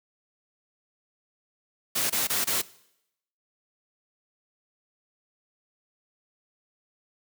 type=noise bursts; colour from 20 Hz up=white; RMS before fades=-26 dBFS; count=4; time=1.95-2.619 s; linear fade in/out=10 ms; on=150 ms; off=23 ms; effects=noise-tail reverb RT60 0.8 s tail -20 dB re dry + high-pass 100 Hz 12 dB/octave